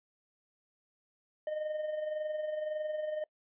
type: tone with amplitude modulation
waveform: triangle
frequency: 613 Hz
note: D#5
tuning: 26 cents flat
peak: -29 dBFS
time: 1.47-3.24 s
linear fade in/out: 2 ms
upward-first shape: sine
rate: 21.8 Hz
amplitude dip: 50%
effects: noise-tail reverb RT60 0.1 s tail -24 dB re dry + resampled to 8000 Hz